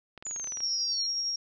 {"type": "clicks", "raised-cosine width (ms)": 0.3, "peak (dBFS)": -28, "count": 11, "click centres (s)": [0.177, 0.225, 0.267, 0.311, 0.362, 0.398, 0.443, 0.473, 0.522, 0.572, 0.605]}
{"type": "exponential sweep", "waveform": "sine", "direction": "down", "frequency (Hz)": [7040, 4186], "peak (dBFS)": -33, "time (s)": [0.25, 1.07], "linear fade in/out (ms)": 5}
{"type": "tone with tremolo", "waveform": "sine", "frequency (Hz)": 5588, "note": "F8", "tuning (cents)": 0, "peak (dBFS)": -27, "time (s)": [0.62, 1.36], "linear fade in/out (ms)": 5, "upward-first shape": "sine", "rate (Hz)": 11, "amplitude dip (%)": 25}
{"effects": []}